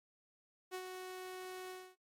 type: tone with ADSR envelope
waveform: sawtooth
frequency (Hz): 370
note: F#4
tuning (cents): 0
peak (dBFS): -35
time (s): 0.71-1.96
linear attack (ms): 36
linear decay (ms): 68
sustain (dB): -5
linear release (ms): 260
effects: noise-tail reverb RT60 0.1 s tail -17 dB re dry + MP3 64 kbps